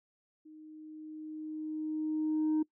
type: tone with level ramp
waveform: sine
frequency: 310 Hz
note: D#4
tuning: 6 cents flat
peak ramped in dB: -50 to -23 dBFS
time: 0.45-2.63 s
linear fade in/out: 10 ms
effects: noise-tail reverb RT60 0.1 s tail -23 dB re dry + tanh soft clip ceiling -25 dBFS